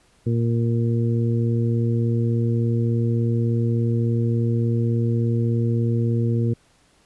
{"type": "harmonic tone", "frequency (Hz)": 116.54, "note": "A#2", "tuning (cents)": 0, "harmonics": [1, 2, 3, 4], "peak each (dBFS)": [-19, -25, -29, -31], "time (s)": [0.26, 6.54], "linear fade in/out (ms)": 10, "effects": ["pink hiss -59 dBFS RMS until 7.05 s", "resampled to 24000 Hz"]}